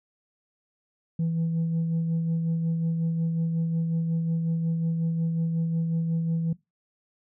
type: tone with tremolo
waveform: sine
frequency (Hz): 164.81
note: E3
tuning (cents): 0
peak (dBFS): -20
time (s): 1.19-6.53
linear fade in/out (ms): 5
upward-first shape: sine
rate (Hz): 5.5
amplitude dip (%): 40
effects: noise-tail reverb RT60 0.2 s tail -21 dB re dry + tanh soft clip ceiling -21 dBFS